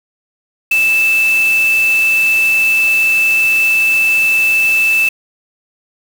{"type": "tone in noise", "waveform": "sine", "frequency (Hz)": 2637, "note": "E7", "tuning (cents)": 0, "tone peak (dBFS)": -9, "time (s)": [0.71, 5.09], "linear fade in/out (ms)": 5, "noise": "white", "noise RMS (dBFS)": -26, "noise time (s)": [0.71, 5.09], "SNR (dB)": 14, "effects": []}